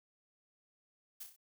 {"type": "noise with echo", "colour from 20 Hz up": "blue", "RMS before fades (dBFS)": -45, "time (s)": [1.2, 1.24], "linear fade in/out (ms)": 10, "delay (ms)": 31, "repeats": 4, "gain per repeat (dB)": -5, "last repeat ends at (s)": 1.364, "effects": []}